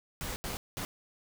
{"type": "noise bursts at uneven times", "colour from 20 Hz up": "pink", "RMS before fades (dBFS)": -37, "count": 3, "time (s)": [[0.21, 0.36], [0.44, 0.57], [0.77, 0.85]], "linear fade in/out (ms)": 0, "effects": []}